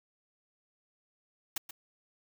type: noise with echo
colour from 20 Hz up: white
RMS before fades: -33 dBFS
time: 1.56-1.58 s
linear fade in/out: 5 ms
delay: 130 ms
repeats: 1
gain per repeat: -11 dB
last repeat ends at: 1.71 s
effects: none